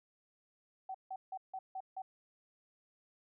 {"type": "tone bursts", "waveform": "sine", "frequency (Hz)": 760, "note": "F#5", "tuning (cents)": 46, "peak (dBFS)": -39, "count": 6, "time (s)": [0.89, 2.02], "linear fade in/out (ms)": 5, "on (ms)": 55, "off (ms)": 160, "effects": []}